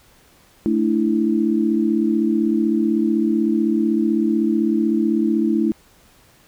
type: chord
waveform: sine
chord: A suspended fourth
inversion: none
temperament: equal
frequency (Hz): 220 / 293.7 / 329.6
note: A3 / D4 / E4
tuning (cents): 0 / 0 / 0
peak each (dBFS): -19 / -22 / -19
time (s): 0.66-5.72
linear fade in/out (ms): 0
effects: pink hiss -53 dBFS RMS until 6.47 s

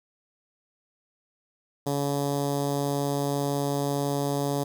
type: tone with notch filter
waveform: 10% pulse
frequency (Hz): 141.8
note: C#3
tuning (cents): +40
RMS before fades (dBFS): -27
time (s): 1.86-4.64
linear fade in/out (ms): 10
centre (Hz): 2200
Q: 0.57
effects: none

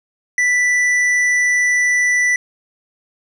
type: tone with hard clipping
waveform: sine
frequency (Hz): 1975.5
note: B6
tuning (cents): 0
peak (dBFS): -14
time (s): 0.38-2.36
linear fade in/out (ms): 2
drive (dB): 7
effects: none

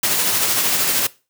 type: noise with tremolo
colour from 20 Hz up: white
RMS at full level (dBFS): -17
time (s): 0.03-1.07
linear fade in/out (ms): 5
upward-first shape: sine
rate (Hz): 13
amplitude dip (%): 30
effects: noise-tail reverb RT60 0.3 s tail -20 dB re dry + high-pass 100 Hz 12 dB/octave

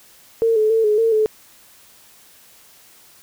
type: tone with pitch steps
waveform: sine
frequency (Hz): 455.3 / 431.6 / 448.4 / 422.3 / 453.6 / 432.4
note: A#4 / A4 / A4 / G#4 / A#4 / A4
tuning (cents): -41 / -33 / +33 / +29 / -47 / -30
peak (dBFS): -13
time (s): 0.42-1.26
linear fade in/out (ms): 0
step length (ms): 140
effects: white hiss -49 dBFS RMS until 3.22 s

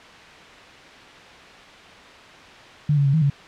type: tone with pitch steps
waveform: sine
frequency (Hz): 147.9 / 141.6 / 137.7 / 159.1 / 141.2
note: D3 / C#3 / C#3 / D#3 / C#3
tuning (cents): +13 / +37 / -11 / +39 / +32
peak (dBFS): -15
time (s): 2.89-3.3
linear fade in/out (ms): 5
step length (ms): 82
effects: white hiss -43 dBFS RMS until 3.47 s + low-pass 3000 Hz 12 dB/octave

